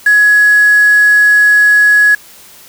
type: tone with quantisation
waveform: sine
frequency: 1680 Hz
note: G#6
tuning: 19 cents sharp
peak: -4 dBFS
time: 0.06-2.15 s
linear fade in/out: 5 ms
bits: 4
effects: white hiss -38 dBFS RMS until 2.68 s